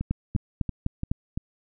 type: two click trains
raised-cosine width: 5 ms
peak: -16 / -12 dBFS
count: 5 / 5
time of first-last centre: 0.01-1.375 / 0.11-1.115 s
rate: 2.93 / 3.98 Hz
effects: none